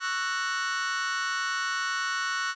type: chord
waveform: 40% pulse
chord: F# dominant seventh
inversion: second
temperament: just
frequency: 1110 / 1332 / 1480 / 1850 Hz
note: C#6 / E6 / F#6 / A#6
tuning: +2 / +18 / 0 / -14 cents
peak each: -33 / -35 / -29 / -35 dBFS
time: 0-2.55 s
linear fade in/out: 50 ms
effects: resampled to 16000 Hz